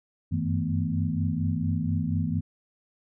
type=tone cluster; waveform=sine; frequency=92.3 / 96.6 / 161.2 / 221.8 / 247.1 Hz; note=F#2 / G2 / E3 / A3 / B3; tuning=-4 / -25 / -38 / +14 / +1 cents; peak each=-31 / -31 / -28 / -32 / -32 dBFS; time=0.31-2.41 s; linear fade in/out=20 ms; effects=none